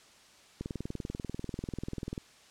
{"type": "click train", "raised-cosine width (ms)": 3, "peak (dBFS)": -23, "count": 33, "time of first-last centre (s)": [0.61, 2.179], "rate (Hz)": 20.4, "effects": ["white hiss -58 dBFS RMS until 2.5 s", "low-pass 7000 Hz 12 dB/octave"]}